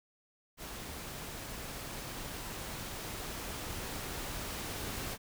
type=noise with level ramp; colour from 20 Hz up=pink; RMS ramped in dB=-44 to -39 dBFS; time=0.57-5.18 s; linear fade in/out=50 ms; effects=none